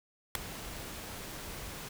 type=noise with ADSR envelope; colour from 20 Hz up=pink; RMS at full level=-22 dBFS; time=0.35-1.89 s; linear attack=3 ms; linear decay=3 ms; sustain=-21 dB; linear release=8 ms; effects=none